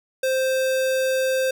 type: tone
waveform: square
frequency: 523.3 Hz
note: C5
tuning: in tune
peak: -20 dBFS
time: 0.23-1.51 s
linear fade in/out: 5 ms
effects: none